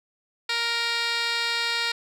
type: tone with band-pass filter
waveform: 15% pulse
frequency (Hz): 467.4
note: A#4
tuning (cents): +5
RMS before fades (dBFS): -26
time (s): 0.49-1.92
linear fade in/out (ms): 5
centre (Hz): 3300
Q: 3.8
effects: none